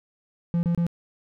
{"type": "tone bursts", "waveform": "triangle", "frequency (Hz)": 171, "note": "F3", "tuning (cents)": -36, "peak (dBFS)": -18, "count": 3, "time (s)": [0.54, 0.866], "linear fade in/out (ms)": 0, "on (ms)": 90, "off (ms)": 28, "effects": []}